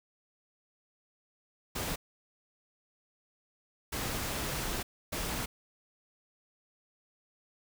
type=noise bursts at uneven times; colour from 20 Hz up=pink; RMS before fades=-35 dBFS; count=3; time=1.75-1.96 / 3.92-4.83 / 5.12-5.46 s; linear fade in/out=10 ms; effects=none